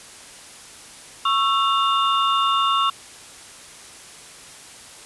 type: tone cluster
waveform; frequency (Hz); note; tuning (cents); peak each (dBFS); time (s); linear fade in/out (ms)
sine; 1106 / 1334 / 2827 / 3581; C#6 / E6 / F7 / A7; -4 / +20 / +20 / +30; -19 / -22 / -26 / -27; 1.25-2.9; 5
effects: white hiss -42 dBFS RMS until 5.05 s + resampled to 24000 Hz